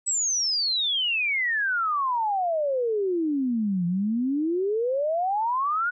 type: exponential two-way sweep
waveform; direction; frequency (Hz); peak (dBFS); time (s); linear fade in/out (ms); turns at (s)
sine; down then up; 8030 to 170 to 1483; -22; 0.06-5.91; 20; 3.86
effects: none